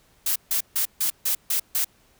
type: noise bursts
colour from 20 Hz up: blue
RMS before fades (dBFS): -23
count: 7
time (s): 0.26-1.846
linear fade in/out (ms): 5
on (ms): 98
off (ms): 150
effects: pink hiss -60 dBFS RMS until 2.19 s